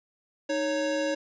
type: tone pair together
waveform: square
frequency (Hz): 309.5 / 554.4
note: D#4 / C#5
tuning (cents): -9 / 0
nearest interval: minor seventh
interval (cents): 1009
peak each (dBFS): -31 / -28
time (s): 0.49-1.15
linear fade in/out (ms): 10
effects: resampled to 16000 Hz + 10-bit